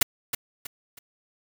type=noise with echo; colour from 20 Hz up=white; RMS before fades=-18 dBFS; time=0.01-0.03 s; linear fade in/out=5 ms; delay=320 ms; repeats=3; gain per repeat=-9 dB; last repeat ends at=0.99 s; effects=none